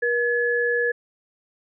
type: tone pair together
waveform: sine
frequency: 478.4 / 1705 Hz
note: A#4 / G#6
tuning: +45 / +45 cents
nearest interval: octave + minor seventh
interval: 2200 cents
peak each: -22 dBFS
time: 0.02-0.92 s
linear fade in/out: 10 ms
effects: none